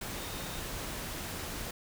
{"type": "tone in noise", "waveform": "sine", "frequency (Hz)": 3680, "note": "A#7", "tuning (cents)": -23, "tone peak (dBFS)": -50, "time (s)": [0.17, 0.6], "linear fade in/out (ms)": 5, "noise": "pink", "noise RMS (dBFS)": -39, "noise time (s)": [0.01, 1.71], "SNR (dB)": -14, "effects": []}